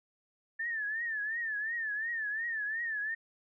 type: tone with vibrato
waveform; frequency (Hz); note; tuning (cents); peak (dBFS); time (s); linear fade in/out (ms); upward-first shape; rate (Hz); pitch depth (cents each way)
sine; 1775; A6; +15; -32; 0.59-3.15; 10; triangle; 2.8; 130
effects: none